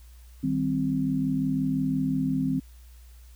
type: chord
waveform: sine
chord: C minor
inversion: first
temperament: equal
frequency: 155.56 / 196 / 261.6 Hz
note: Eb3 / G3 / C4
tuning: 0 / 0 / 0 cents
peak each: -29 / -31 / -25 dBFS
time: 0.43-2.6 s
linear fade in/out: 10 ms
effects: added 60 Hz sine -46 dBFS peak until 3.35 s + white hiss -60 dBFS RMS until 3.35 s